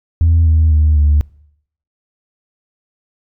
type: tone with pitch steps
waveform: sine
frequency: 82.5 / 79.46 / 76.53 / 73.71 Hz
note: E2 / D#2 / D#2 / D2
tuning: +2 / +37 / -28 / +7 cents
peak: -6 dBFS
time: 0.21-1.21 s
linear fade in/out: 0 ms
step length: 250 ms
effects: noise-tail reverb RT60 0.7 s tail -24 dB re dry + tanh soft clip ceiling -5 dBFS